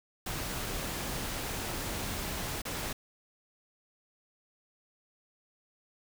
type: noise with dropouts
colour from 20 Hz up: pink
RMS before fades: -36 dBFS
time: 0.26-2.93 s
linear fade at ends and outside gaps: 5 ms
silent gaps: 2.619-2.652 s
effects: none